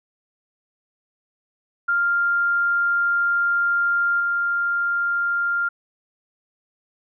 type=tone with level steps; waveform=sine; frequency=1396.9 Hz; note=F6; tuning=in tune; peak=-17 / -19 dBFS; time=1.88-5.69 s; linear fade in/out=10 ms; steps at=4.2 s; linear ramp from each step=2 ms; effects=none